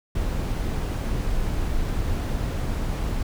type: noise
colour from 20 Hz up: brown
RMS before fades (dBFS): -25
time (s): 0.15-3.23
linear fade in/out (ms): 5
effects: none